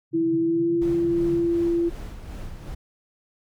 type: band-pass noise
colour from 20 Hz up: pink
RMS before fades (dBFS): -37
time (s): 0.11-1.46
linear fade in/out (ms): 20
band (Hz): 130 to 180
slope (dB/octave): 96
type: tone with pitch glide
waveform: sine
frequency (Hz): 329.6 to 340.2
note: E4 to F4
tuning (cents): 0 to -45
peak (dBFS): -19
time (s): 0.13-1.9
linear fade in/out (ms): 20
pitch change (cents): +55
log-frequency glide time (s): 0.38-0.76
type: noise with tremolo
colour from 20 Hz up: brown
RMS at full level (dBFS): -34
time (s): 0.81-2.75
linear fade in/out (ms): 10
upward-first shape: sine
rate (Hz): 2.7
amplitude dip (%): 45
effects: none